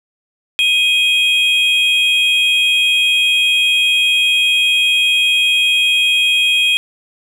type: tone pair together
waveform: triangle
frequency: 2500 / 3255 Hz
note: D#7 / G#7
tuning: +8 / -36 cents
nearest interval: perfect fourth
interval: 456 cents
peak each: -12 dBFS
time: 0.59-6.77 s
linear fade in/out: 0 ms
effects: none